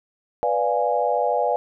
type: chord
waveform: sine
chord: B diminished seventh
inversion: none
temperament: equal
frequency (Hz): 493.9 / 587.3 / 698.5 / 830.6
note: B4 / D5 / F5 / Ab5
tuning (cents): 0 / 0 / 0 / 0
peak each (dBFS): -24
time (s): 0.43-1.56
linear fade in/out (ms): 0
effects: none